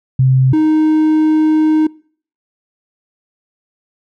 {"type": "tone pair in turn", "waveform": ["sine", "triangle"], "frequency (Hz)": [130.81, 311.1], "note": ["C3", "D#4"], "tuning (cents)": [0, 0], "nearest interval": "octave + minor third", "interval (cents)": 1500, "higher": "second", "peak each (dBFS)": -7, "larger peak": "neither", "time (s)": [[0.19, 0.53], [0.53, 1.87]], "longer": "second", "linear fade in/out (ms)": 5, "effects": ["noise-tail reverb RT60 0.5 s tail -24 dB re dry"]}